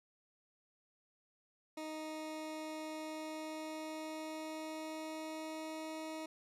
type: tone with pitch glide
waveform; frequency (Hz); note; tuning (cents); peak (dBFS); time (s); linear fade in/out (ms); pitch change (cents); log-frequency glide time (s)
20% pulse; 311.9 to 315.9; D#4 to D#4; +4 to +26; -37; 1.77-6.26; 5; +22; 2.94-5.97
effects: low-pass 11000 Hz 12 dB/octave